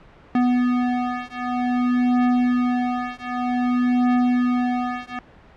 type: beating tone pair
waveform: square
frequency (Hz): 246.9 / 247.43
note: B3 / B3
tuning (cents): 0 / +3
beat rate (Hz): 0.53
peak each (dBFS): -22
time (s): 0.35-5.19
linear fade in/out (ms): 2
effects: pink hiss -48 dBFS RMS until 5.56 s + low-pass 2000 Hz 12 dB/octave